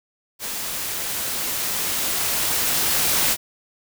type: noise with level ramp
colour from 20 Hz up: white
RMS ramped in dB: -29 to -19 dBFS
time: 0.39-3.37 s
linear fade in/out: 50 ms
effects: none